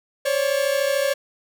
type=tone pair together; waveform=45% pulse; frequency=539 / 572.5 Hz; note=C#5 / D5; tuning=-49 / -44 cents; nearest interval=minor second; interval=105 cents; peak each=-22 dBFS; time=0.25-1.14 s; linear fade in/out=10 ms; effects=none